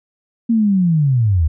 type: linear sweep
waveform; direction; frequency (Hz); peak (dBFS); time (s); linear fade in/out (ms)
sine; down; 235.2 to 72.5; -11; 0.49-1.48; 10
effects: none